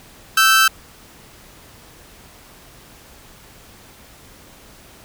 sawtooth tone pair together, 1318.5 / 1550.3 Hz, E6 / G6, 0 / -20 cents, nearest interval minor third, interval 280 cents, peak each -10 dBFS, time 0.37-0.68 s, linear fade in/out 5 ms, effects pink hiss -45 dBFS RMS until 5.04 s

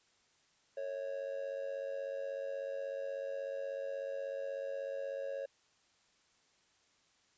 triangle tone with amplitude modulation, 550 Hz, C#5, 14 cents flat, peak -32 dBFS, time 0.77-5.46 s, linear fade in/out 5 ms, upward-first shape sine, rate 96.4 Hz, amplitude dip 75%, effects white hiss -71 dBFS RMS until 7.37 s + resampled to 16000 Hz

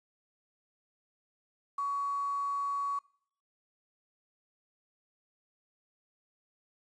sine tone with quantisation, 1125 Hz, C#6, 25 cents sharp, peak -30 dBFS, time 1.78-2.99 s, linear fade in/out 5 ms, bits 9, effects noise-tail reverb RT60 0.6 s tail -23 dB re dry + resampled to 22050 Hz

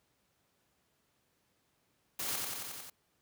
white noise with echo, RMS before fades -37 dBFS, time 2.19-2.36 s, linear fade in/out 5 ms, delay 90 ms, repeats 6, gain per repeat -2 dB, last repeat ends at 2.9 s, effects pink hiss -75 dBFS RMS until 3.21 s + high-pass 80 Hz 12 dB/octave

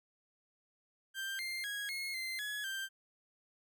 30% pulse tone with pitch steps, 1576 / 2104 / 1652 / 2159 / 2077 / 1687 / 1572 Hz, G6 / C7 / G#6 / C#7 / C7 / G#6 / G6, +9 / +9 / -10 / -46 / -13 / +27 / +4 cents, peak -35 dBFS, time 1.14-2.89 s, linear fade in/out 50 ms, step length 250 ms, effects none

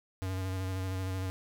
square tone with vibrato, 94 Hz, F#2, 28 cents sharp, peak -33 dBFS, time 0.22-1.3 s, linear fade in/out 0 ms, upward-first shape square, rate 13 Hz, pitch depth 20 cents each way, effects none

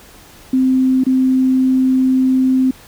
sine tone with dropouts, 260 Hz, C4, 11 cents flat, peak -10 dBFS, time 0.53-2.71 s, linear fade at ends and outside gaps 5 ms, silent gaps 1.038-1.065 s, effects pink hiss -42 dBFS RMS until 2.87 s

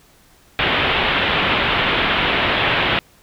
white low-pass noise, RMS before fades -18 dBFS, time 0.59-2.99 s, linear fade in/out 0 ms, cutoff 3400 Hz, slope 48 dB/octave, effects pink hiss -52 dBFS RMS until 3.22 s

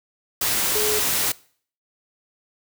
sine tone in noise, 424.9 Hz, G#4, 40 cents sharp, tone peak -23 dBFS, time 0.75-0.99 s, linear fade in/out 5 ms, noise white, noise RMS -22 dBFS, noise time 0.41-1.32 s, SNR -4 dB, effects noise-tail reverb RT60 0.5 s tail -22 dB re dry

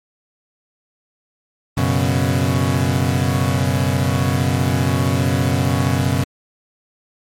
30% pulse chord, F# suspended fourth, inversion none, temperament equal, 92.5 / 123.47 / 138.59 Hz, F#2 / B2 / C#3, 0 / 0 / 0 cents, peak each -17 dBFS, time 1.77-6.24 s, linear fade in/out 5 ms, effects MP3 64 kbps

